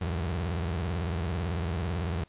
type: tone with vibrato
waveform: 30% pulse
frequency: 84.8 Hz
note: E2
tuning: 50 cents sharp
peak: -26 dBFS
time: 0.01-2.24 s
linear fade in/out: 5 ms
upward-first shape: triangle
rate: 18 Hz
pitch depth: 240 cents each way
effects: pink hiss -63 dBFS RMS until 2.28 s + resampled to 8000 Hz